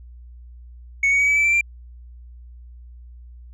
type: tone with pitch steps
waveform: sine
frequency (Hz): 2217 / 2241 / 2266 / 2291 / 2316 / 2342 / 2368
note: C#7 / C#7 / C#7 / D7 / D7 / D7 / D7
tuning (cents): 0 / +18 / +37 / -44 / -25 / -5 / +14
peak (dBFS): -12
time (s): 1.03-1.611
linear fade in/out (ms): 5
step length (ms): 83
effects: tanh soft clip ceiling -14 dBFS + added 60 Hz sine -39 dBFS peak until 3.53 s